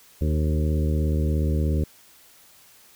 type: harmonic tone with a mistuned harmonic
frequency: 76.9 Hz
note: D#2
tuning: 20 cents flat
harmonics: 1 / 2 / 3 / 4 / 5 / 6 / 7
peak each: -21 / -27 / -31 / -33 / -35 / -37 / -38 dBFS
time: 0.21-1.84 s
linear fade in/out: 5 ms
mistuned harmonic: 6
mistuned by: -16 cents
effects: white hiss -53 dBFS RMS until 2.95 s